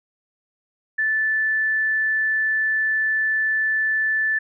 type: tone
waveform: sine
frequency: 1753 Hz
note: A6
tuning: 7 cents flat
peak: -18 dBFS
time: 0.98-4.39 s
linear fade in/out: 10 ms
effects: none